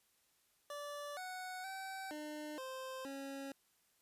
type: tone with pitch steps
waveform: 25% pulse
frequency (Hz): 581 / 739 / 769 / 301.8 / 522 / 274.2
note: D5 / F#5 / G5 / D4 / C5 / C#4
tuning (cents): -19 / -2 / -33 / +47 / -4 / -19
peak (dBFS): -40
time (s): 0.7-3.52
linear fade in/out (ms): 2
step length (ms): 470
effects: white hiss -75 dBFS RMS until 4.01 s + resampled to 32000 Hz